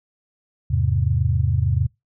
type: chord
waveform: sine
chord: E augmented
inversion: none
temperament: equal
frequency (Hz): 82.41 / 103.83 / 130.81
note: E2 / G#2 / B#2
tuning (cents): 0 / 0 / 0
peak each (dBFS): -21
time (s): 0.7-1.87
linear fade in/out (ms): 10
effects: noise-tail reverb RT60 0.2 s tail -26 dB re dry